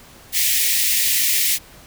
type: high-pass noise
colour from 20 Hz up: white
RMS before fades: -18 dBFS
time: 0.32-1.59 s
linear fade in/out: 50 ms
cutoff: 1800 Hz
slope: 96 dB/octave
effects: pink hiss -45 dBFS RMS until 1.86 s